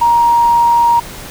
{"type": "tone", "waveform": "triangle", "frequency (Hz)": 941, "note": "A#5", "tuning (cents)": 16, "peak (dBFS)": -3, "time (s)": [0.01, 1], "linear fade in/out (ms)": 10, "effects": ["tanh soft clip ceiling -5 dBFS", "pink hiss -30 dBFS RMS until 1.3 s"]}